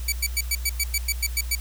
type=tone bursts; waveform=10% pulse; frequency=2286 Hz; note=D7; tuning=47 cents flat; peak=-12 dBFS; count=11; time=0.08-1.553 s; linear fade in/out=5 ms; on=43 ms; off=100 ms; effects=added 60 Hz sine -28 dBFS peak until 1.6 s + white hiss -44 dBFS RMS until 1.6 s